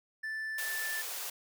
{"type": "tone", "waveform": "triangle", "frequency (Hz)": 1760, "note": "A6", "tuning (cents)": 0, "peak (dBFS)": -33, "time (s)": [0.23, 1.02], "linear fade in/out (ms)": 10}
{"type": "high-pass noise", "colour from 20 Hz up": "white", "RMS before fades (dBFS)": -39, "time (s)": [0.58, 1.3], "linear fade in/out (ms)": 5, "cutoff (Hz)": 420, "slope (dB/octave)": 48}
{"effects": []}